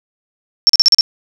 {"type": "tone bursts", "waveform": "sine", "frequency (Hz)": 5440, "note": "F8", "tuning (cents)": -46, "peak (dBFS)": -4, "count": 6, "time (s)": [0.67, 1.009], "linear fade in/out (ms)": 0, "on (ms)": 24, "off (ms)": 39, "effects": []}